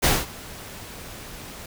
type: noise with ADSR envelope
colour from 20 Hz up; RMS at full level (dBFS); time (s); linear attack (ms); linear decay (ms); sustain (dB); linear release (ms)
pink; -17; 0.02-1.66; 26; 210; -22; 3
effects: none